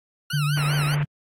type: tone with vibrato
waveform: 20% pulse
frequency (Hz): 1396.9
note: F6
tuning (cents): 0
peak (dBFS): -23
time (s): 0.3-0.95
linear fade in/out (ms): 5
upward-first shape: triangle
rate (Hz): 5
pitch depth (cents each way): 210
type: tone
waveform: sine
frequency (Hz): 146.83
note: D3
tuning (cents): 0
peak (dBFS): -20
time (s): 0.33-1.05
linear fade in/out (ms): 10
type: low-pass noise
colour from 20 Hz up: white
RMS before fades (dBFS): -34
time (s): 0.57-1.03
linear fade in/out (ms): 0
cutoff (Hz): 2600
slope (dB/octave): 48
effects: AAC 48 kbps